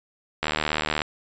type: click train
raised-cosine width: 0.3 ms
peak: -7 dBFS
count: 46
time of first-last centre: 0.43-1.018 s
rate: 76.5 Hz
effects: resampled to 16000 Hz